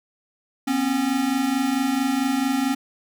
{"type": "tone pair together", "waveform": "square", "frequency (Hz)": [246.9, 271.4], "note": ["B3", "C#4"], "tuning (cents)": [0, -36], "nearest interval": "major second", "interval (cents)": 164, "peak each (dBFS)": [-26, -22], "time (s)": [0.67, 2.75], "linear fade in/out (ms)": 10, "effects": []}